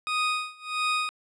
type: tone with tremolo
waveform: 20% pulse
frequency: 1244.5 Hz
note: D#6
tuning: in tune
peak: -18 dBFS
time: 0.07-1.09 s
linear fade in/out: 0 ms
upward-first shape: sine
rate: 1.5 Hz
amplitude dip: 95%
effects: low-pass 7000 Hz 12 dB/octave